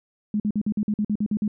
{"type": "tone bursts", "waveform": "sine", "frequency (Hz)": 210, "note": "G#3", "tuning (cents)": 19, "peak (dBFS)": -20, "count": 11, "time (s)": [0.34, 1.479], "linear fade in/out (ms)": 2, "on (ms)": 59, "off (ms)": 49, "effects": []}